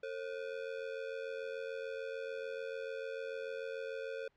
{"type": "ring-modulated tone", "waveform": "square", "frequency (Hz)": 493.9, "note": "B4", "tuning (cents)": 0, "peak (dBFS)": -37, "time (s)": [0.03, 4.28], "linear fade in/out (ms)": 5, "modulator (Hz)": 43.4, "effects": ["pink hiss -75 dBFS RMS until 4.36 s", "low-pass 3000 Hz 12 dB/octave"]}